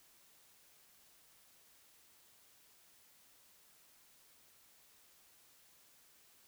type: silence
effects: white hiss -66 dBFS RMS until 6.47 s